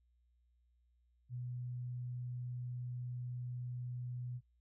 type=tone; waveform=sine; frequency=123.47 Hz; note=B2; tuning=in tune; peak=-40 dBFS; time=1.29-4.41 s; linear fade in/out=50 ms; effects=noise-tail reverb RT60 0.1 s tail -20 dB re dry + added 60 Hz sine -70 dBFS peak until 4.6 s